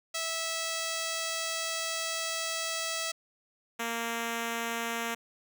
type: tone pair in turn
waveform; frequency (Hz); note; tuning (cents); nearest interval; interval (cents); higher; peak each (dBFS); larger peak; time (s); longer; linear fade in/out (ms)
5% pulse; 654 / 231.5; E5 / A#3; -14 / -12; octave + tritone; 1798; first; -20; neither; 0.14-3.12 / 3.79-5.15; first; 10
effects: none